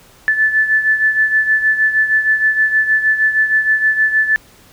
sine beating tone pair, 1745 / 1751.4 Hz, A6 / A6, -15 / -8 cents, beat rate 6.4 Hz, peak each -12 / -18 dBFS, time 0.28-4.36 s, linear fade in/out 0 ms, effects pink hiss -46 dBFS RMS until 4.72 s

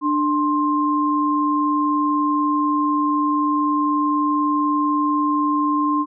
sine tone pair together, 296.6 / 1054 Hz, D4 / C6, +17 / +12 cents, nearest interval octave + minor seventh, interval 2195 cents, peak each -19 dBFS, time 0.01-6.06 s, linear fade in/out 50 ms, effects none

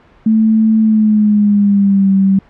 sine tone with pitch glide, 220 to 193.75 Hz, A3 to G3, 0 to -20 cents, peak -7 dBFS, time 0.26-2.39 s, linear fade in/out 5 ms, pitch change -220 cents, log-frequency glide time 0.8-2.11 s, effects pink hiss -46 dBFS RMS until 2.49 s + low-pass 2000 Hz 12 dB/octave

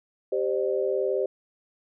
sine chord, G suspended fourth, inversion none, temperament equal with one note detuned, 392 / 523.3 / 602.4 Hz, G4 / C5 / D5, 0 / 0 / +44 cents, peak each -26 / -27 / -30 dBFS, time 0.32-1.26 s, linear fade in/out 5 ms, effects none

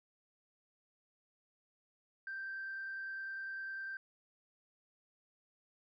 sine tone with frequency modulation, 1568 Hz, G6, in tune, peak -39 dBFS, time 2.27-3.97 s, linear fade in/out 2 ms, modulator 29.9 Hz, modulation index 0.58, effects tanh soft clip ceiling -36 dBFS

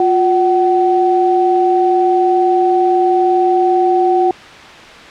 sine tone pair together, 355.7 / 753.7 Hz, F4 / F#5, +32 / +32 cents, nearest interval octave + minor second, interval 1300 cents, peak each -12 dBFS, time 0-4.31 s, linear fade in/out 2 ms, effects white hiss -34 dBFS RMS until 5.1 s + low-pass 3000 Hz 12 dB/octave

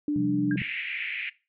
sine tone, 295 Hz, D4, 8 cents sharp, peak -23 dBFS, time 0.08-0.56 s, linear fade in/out 2 ms
sine chord, C suspended fourth, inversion none, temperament equal, 130.81 / 174.61 / 196 Hz, C3 / F3 / G3, 0 / 0 / 0 cents, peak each -32 dBFS, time 0.16-0.62 s, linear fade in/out 2 ms
sine tone with exponential decay, 1615 Hz, G#6, 49 cents flat, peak -28 dBFS, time 0.51-0.63 s, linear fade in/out 2 ms, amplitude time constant 26 ms
pink band-pass noise, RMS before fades -33 dBFS, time 0.57-1.3 s, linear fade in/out 10 ms, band 2000 to 2600 Hz, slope 48 dB/octave
effects noise-tail reverb RT60 0.3 s tail -20 dB re dry

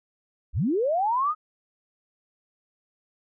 sine linear sweep, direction up, 37.67 to 1280 Hz, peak -21 dBFS, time 0.53-1.35 s, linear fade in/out 50 ms, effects none

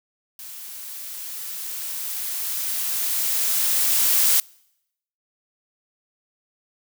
blue noise with level ramp, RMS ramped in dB -38 to -17 dBFS, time 0.39-4.4 s, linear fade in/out 2 ms, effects noise-tail reverb RT60 0.8 s tail -26 dB re dry

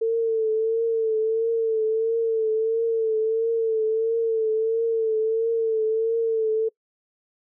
sine tone with vibrato, 447.6 Hz, A4, 30 cents sharp, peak -19 dBFS, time 0.01-6.69 s, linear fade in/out 10 ms, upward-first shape triangle, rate 1.5 Hz, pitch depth 49 cents each way, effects noise-tail reverb RT60 0.1 s tail -24 dB re dry

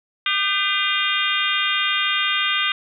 harmonic tone with a mistuned harmonic, 403.1 Hz, G4, 48 cents sharp, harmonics 3 / 4 / 5 / 6 / 7 / 8 / 9, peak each -26 / -26 / -26 / -26 / -26 / -26 / -26 dBFS, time 0.26-2.72 s, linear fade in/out 2 ms, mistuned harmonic 4, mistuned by -78 cents, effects none

